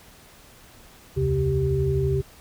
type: tone cluster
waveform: sine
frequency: 70.4 / 82.7 / 135.4 / 390.3 Hz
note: C#2 / E2 / C#3 / G4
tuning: +27 / +6 / -40 / -8 cents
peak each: -29 / -29 / -23 / -24 dBFS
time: 1.16-2.22 s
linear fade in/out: 20 ms
effects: pink hiss -50 dBFS RMS until 2.4 s